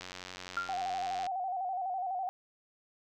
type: click train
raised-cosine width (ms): 0.2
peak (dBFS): -25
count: 116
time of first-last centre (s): 0.01-1.265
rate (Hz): 91.6
type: tone with exponential decay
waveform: sine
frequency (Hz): 1386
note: F6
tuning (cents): -14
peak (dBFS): -27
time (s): 0.57-0.84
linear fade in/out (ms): 0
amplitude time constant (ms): 57
type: tone with vibrato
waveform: sine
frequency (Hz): 746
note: F#5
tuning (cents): +14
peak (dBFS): -32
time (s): 0.69-2.29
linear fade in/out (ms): 0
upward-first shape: square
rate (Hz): 12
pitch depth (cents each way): 59
effects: none